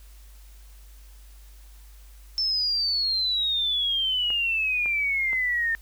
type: exponential sweep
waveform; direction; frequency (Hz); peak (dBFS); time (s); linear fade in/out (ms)
sine; down; 5340 to 1805; -22; 2.38-5.75; 0
type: clicks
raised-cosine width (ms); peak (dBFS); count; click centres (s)
0.5; -24; 3; 4.304 / 4.859 / 5.331
effects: added 50 Hz sine -45 dBFS peak until 5.81 s + white hiss -57 dBFS RMS until 5.81 s